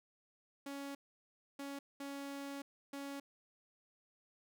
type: tone bursts at uneven times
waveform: sawtooth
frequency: 279.3 Hz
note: C#4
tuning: 13 cents sharp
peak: -39 dBFS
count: 4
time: 0.66-0.95 / 1.59-1.79 / 2-2.62 / 2.93-3.2 s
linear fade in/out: 5 ms
effects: none